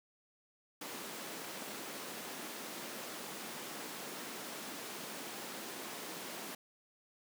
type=high-pass noise; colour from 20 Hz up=pink; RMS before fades=-45 dBFS; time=0.81-6.55 s; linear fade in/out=5 ms; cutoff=200 Hz; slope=24 dB/octave; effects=none